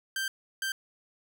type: tone bursts at uneven times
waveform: sawtooth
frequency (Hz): 1568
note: G6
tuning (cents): 0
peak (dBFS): -26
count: 2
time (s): 0.16-0.28 / 0.62-0.72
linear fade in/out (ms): 2
effects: none